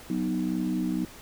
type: chord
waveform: sine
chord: B major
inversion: second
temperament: equal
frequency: 185 / 246.9 / 311.1 Hz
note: F#3 / B3 / D#4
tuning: 0 / 0 / 0 cents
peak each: -29 dBFS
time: 0.1-1.05 s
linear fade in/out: 2 ms
effects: tanh soft clip ceiling -18 dBFS + pink hiss -47 dBFS RMS until 1.21 s